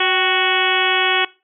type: harmonic tone with a mistuned harmonic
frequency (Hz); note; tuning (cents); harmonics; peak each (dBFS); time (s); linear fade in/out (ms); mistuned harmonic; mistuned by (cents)
370; F#4; 0; 1 / 2 / 3 / 4 / 5 / 6 / 7 / 8 / 9; -23 / -23 / -23 / -23 / -23 / -23 / -23 / -23 / -23; 0-1.25; 5; 2; +55
effects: noise-tail reverb RT60 0.3 s tail -21 dB re dry